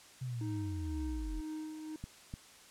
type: linear sweep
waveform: sine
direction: down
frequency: 130.81 to 39.23 Hz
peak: -36 dBFS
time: 0.21-1.41 s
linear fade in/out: 10 ms
type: tone with tremolo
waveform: triangle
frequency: 311.1 Hz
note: D#4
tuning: in tune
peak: -36 dBFS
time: 0.41-1.96 s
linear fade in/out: 2 ms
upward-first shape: sine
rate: 2 Hz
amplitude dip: 45%
type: clicks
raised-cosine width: 5 ms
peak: -29 dBFS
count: 2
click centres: 2.04 / 2.339 s
effects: white hiss -57 dBFS RMS until 2.7 s + low-pass 9000 Hz 12 dB/octave